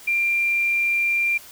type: tone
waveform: sine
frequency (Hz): 2379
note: D7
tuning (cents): +22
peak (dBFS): -18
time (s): 0.07-1.38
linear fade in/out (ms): 10
effects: white hiss -44 dBFS RMS until 1.51 s